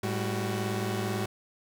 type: tone cluster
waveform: sawtooth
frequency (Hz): 108.4 / 198.7 / 372.9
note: A2 / G3 / F#4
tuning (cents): -25 / +24 / +14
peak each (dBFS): -28 / -30 / -30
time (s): 0.03-1.26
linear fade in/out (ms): 5
effects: none